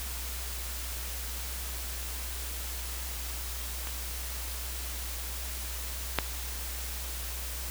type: clicks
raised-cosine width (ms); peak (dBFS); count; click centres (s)
0.3; -22 / -8; 2; 3.872 / 6.187
effects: added 61 Hz sine -37 dBFS peak until 7.7 s + white hiss -39 dBFS RMS until 7.7 s